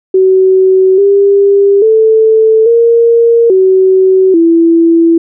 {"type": "tone with pitch steps", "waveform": "sine", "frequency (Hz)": [377.2, 399.2, 440.9, 465.1, 377.4, 332.7], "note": ["F#4", "G4", "A4", "A#4", "F#4", "E4"], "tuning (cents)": [33, 32, 4, -4, 34, 16], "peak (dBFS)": -3, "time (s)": [0.14, 5.18], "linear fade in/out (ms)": 5, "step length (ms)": 840, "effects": []}